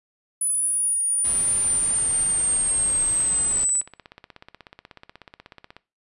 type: exponential sweep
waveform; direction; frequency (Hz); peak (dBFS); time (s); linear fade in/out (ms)
sine; down; 9970 to 7930; -19; 0.41-3.81; 5
type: noise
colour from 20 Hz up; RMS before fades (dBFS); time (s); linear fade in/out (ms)
pink; -37; 1.24-3.65; 10
type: click train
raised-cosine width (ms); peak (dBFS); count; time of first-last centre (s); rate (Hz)
0.3; -25; 48; 2.9-5.766; 16.4
effects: noise-tail reverb RT60 0.3 s tail -20 dB re dry + resampled to 24000 Hz